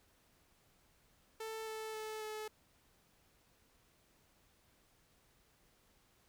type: tone with pitch steps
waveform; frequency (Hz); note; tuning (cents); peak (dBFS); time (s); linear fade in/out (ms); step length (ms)
sawtooth; 442.6 / 438.5 / 434.5 / 430.5; A4 / A4 / A4 / A4; +10 / -6 / -22 / -38; -38; 1.4-2.48; 5; 270
effects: pink hiss -71 dBFS RMS until 6.28 s